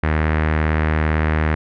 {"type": "tone with low-pass filter", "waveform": "sawtooth", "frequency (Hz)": 77.78, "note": "D#2", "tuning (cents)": 0, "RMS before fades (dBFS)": -18, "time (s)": [0.03, 1.55], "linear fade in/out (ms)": 5, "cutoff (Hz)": 1900, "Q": 2.7, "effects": []}